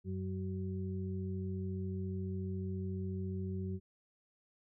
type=harmonic tone; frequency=94.2 Hz; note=F#2; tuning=32 cents sharp; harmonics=1 / 2 / 4; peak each=-38 / -40 / -45 dBFS; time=0.04-3.8 s; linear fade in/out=50 ms; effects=none